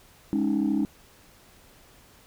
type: chord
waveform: sine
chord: Ab suspended fourth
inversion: none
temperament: equal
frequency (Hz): 207.7 / 277.2 / 311.1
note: Ab3 / Db4 / Eb4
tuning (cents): 0 / 0 / 0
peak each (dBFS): -25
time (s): 0.33-0.85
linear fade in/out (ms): 0
effects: tanh soft clip ceiling -17 dBFS + pink hiss -55 dBFS RMS until 2.26 s